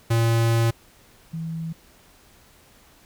square / sine tone pair in turn, 115.1 / 163.18 Hz, A#2 / E3, -22 / -17 cents, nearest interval tritone, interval 605 cents, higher second, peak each -18 / -27 dBFS, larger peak first, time 0.1-0.71 / 1.33-1.73 s, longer first, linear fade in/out 10 ms, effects pink hiss -54 dBFS RMS until 3.05 s

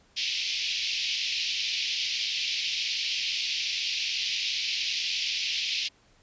pink band-pass noise, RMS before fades -30 dBFS, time 0.16-5.89 s, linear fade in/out 20 ms, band 2400 to 5500 Hz, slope 48 dB/octave, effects pink hiss -62 dBFS RMS until 6.22 s + resampled to 16000 Hz

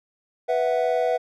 triangle chord, B suspended fourth, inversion none, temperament just, 493.9 / 658.5 / 740.8 Hz, B4 / E5 / F#5, 0 / -2 / +2 cents, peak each -21 / -22 / -24 dBFS, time 0.48-1.18 s, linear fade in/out 20 ms, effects none

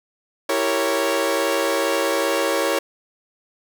sawtooth chord, E diminished seventh, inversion none, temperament equal with one note detuned, 329.6 / 392 / 462.4 / 554.4 Hz, E4 / G4 / Bb4 / Db5, 0 / 0 / -14 / 0 cents, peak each -22 / -23 / -21 / -18 dBFS, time 0.49-2.79 s, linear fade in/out 5 ms, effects none

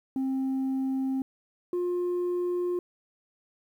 sine tone pair in turn, 265.3 / 355 Hz, C4 / F4, +24 / +28 cents, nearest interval perfect fourth, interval 504 cents, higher second, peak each -23 dBFS, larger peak neither, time 0.16-1.22 / 1.73-2.79 s, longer neither, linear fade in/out 2 ms, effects tanh soft clip ceiling -25 dBFS + 10-bit

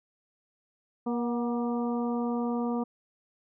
harmonic tone with a mistuned harmonic, 237.9 Hz, A#3, 35 cents sharp, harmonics 1 / 2 / 3 / 4 / 5, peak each -28 / -34 / -38 / -40 / -42 dBFS, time 1.06-2.84 s, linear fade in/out 10 ms, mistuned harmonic 3, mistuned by +33 cents, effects none

